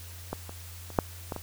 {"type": "clicks", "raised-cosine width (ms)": 1, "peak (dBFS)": [-17, -26, -28, -7, -18, -21], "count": 6, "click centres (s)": [0.33, 0.494, 0.903, 0.988, 1.322, 1.363], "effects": ["added 87 Hz sine -43 dBFS peak until 1.42 s", "white hiss -48 dBFS RMS until 1.42 s"]}